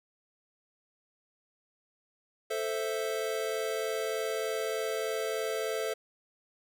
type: chord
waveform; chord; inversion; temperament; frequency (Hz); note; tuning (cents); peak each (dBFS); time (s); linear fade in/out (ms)
square; A minor; none; equal; 440 / 523.3 / 659.3; A4 / C5 / E5; 0 / 0 / 0; -34 / -37 / -37; 2.5-5.94; 10
effects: none